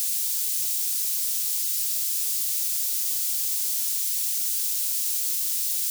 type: high-pass noise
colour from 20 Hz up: white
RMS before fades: -26 dBFS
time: 0-5.9 s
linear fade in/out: 0 ms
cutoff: 5800 Hz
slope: 12 dB/octave
effects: none